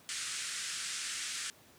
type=band-pass noise; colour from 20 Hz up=white; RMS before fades=-39 dBFS; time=0.09-1.5 s; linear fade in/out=0 ms; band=1300 to 9100 Hz; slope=48 dB/octave; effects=pink hiss -60 dBFS RMS until 1.78 s + high-pass 100 Hz 12 dB/octave